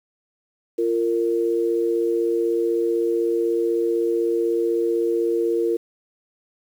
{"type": "tone pair together", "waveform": "sine", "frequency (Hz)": [344.5, 460.5], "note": ["F4", "A#4"], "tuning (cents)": [-24, -21], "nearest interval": "perfect fourth", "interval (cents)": 503, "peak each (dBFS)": -21, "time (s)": [0.78, 5.77], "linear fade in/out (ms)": 10, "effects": ["8-bit"]}